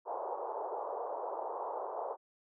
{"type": "band-pass noise", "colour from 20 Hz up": "white", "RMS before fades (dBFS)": -39, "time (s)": [0.05, 2.17], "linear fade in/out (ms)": 50, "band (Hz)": [410, 1000], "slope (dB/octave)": 48, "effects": []}